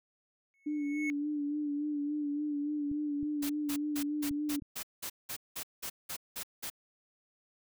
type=tone with exponential growth; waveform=triangle; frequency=2199 Hz; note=C#7; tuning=14 cents flat; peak=-30 dBFS; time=0.54-1.1 s; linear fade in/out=0 ms; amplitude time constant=120 ms
type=tone with vibrato; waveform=sine; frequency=293.7 Hz; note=D4; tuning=in tune; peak=-31 dBFS; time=0.66-4.6 s; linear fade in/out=10 ms; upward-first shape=sine; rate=3.5 Hz; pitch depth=38 cents each way
type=clicks; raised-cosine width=5 ms; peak=-34 dBFS; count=4; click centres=2.915 / 3.229 / 4.311 / 4.622 s
type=noise bursts; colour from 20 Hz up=white; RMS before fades=-39 dBFS; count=13; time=3.42-6.701 s; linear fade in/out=10 ms; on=77 ms; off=190 ms
effects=none